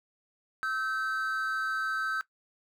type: tone pair together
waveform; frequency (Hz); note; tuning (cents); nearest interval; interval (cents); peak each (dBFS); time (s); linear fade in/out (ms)
triangle; 1300 / 1546; E6 / G6; -24 / -24; minor third; 300; -31 / -29; 0.63-2.21; 0
effects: noise-tail reverb RT60 0.1 s tail -17 dB re dry